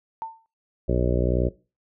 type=tone with exponential decay; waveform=sine; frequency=898 Hz; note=A5; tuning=35 cents sharp; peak=-25 dBFS; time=0.22-0.46 s; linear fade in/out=0 ms; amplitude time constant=52 ms
type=harmonic tone; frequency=61.2 Hz; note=B1; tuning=15 cents flat; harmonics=1 / 2 / 3 / 4 / 5 / 6 / 7 / 8 / 9 / 10; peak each=-24 / -27 / -29 / -32 / -32 / -28 / -31 / -34 / -30 / -35 dBFS; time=0.88-1.49 s; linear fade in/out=10 ms
effects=noise-tail reverb RT60 0.3 s tail -19 dB re dry